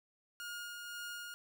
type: tone with tremolo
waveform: sawtooth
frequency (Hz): 1426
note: F6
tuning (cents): +36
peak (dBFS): -38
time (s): 0.4-1.34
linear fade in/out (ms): 0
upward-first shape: sine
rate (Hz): 1.9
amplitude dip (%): 30
effects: none